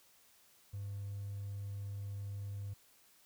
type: tone with hard clipping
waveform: triangle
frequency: 100.3 Hz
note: G2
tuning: 40 cents sharp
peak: -40 dBFS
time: 0.73-2.74 s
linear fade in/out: 10 ms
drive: 4 dB
effects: white hiss -66 dBFS RMS until 3.25 s